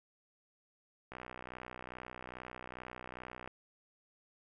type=click train; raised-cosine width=0.5 ms; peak=-30 dBFS; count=148; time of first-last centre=1.12-3.476 s; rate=62.4 Hz; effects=none